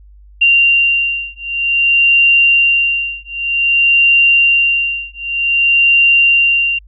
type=beating tone pair; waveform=sine; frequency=2772 / 2772.53 Hz; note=F7 / F7; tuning=-14 / -13 cents; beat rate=0.53 Hz; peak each=-12 dBFS; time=0.41-6.79 s; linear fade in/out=10 ms; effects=added 50 Hz sine -38 dBFS peak until 6.87 s